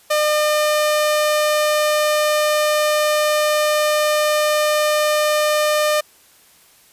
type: tone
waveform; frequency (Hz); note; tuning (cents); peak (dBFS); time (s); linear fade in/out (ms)
sawtooth; 604; D5; +48; -11; 0.1-6.01; 10
effects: white hiss -51 dBFS RMS until 6.92 s + resampled to 32000 Hz